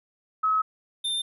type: tone pair in turn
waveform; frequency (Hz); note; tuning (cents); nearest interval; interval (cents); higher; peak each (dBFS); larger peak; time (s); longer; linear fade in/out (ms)
sine / square; 1283 / 3593; E6 / A7; -47 / +36; octave + tritone; 1783; second; -20 / -26; first; 0.43-0.62 / 1.04-1.22; first; 10
effects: resampled to 32000 Hz